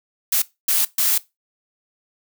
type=noise bursts at uneven times; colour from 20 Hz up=blue; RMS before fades=-18 dBFS; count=3; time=0.32-0.42 / 0.68-0.85 / 0.98-1.18 s; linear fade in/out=5 ms; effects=noise-tail reverb RT60 0.2 s tail -19 dB re dry